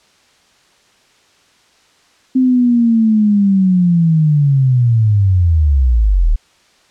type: linear sweep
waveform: sine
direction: down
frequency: 261 to 35.23 Hz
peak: -8 dBFS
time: 2.35-6.36 s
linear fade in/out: 10 ms
effects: white hiss -52 dBFS RMS until 6.9 s + low-pass 6000 Hz 12 dB/octave